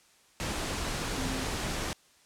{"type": "tone in noise", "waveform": "sine", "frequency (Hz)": 261.6, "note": "C4", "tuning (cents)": 0, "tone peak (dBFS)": -35, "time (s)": [1.18, 1.44], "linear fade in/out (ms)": 0, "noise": "pink", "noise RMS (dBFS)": -33, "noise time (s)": [0.4, 1.93], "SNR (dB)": -5, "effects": ["white hiss -62 dBFS RMS until 2.25 s", "low-pass 9000 Hz 12 dB/octave"]}